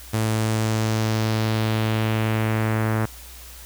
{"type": "tone with low-pass filter sweep", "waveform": "sawtooth", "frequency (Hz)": 110, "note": "A2", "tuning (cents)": 0, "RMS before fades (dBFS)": -22, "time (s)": [0.13, 3.06], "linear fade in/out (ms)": 10, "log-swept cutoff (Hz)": [11000, 1600], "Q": 1.6, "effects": ["added 60 Hz sine -42 dBFS peak until 3.65 s", "white hiss -43 dBFS RMS until 3.65 s"]}